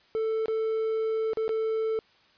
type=tone with dropouts; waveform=triangle; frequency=442.4 Hz; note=A4; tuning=9 cents sharp; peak=-23 dBFS; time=0.15-1.99 s; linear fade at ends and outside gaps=0 ms; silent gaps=0.458-0.482 / 1.333-1.372 / 1.48-1.492 s; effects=white hiss -61 dBFS RMS until 2.37 s + resampled to 11025 Hz